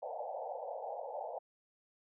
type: band-pass noise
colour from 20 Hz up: pink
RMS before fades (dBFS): -42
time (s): 0.02-1.39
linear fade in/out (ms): 10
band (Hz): 490 to 870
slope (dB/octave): 96
effects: none